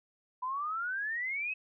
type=exponential sweep; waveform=sine; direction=up; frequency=988 to 2596 Hz; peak=-32 dBFS; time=0.42-1.54 s; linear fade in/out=10 ms; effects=none